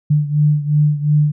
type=beating tone pair; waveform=sine; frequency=148.3 / 151.1 Hz; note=D3 / D3; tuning=+17 / +50 cents; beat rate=2.8 Hz; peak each=-13 / -17 dBFS; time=0.1-1.32 s; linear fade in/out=10 ms; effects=none